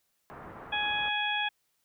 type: low-pass noise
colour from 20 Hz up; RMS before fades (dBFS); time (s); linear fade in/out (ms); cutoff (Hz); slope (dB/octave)
white; -46; 0.3-1.09; 0; 1400; 24
type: harmonic tone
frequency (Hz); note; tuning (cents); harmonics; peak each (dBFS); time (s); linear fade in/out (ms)
835; G#5; +9; 1 / 2 / 3 / 4; -33 / -33 / -33 / -33; 0.72-1.49; 10
effects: white hiss -75 dBFS RMS until 1.84 s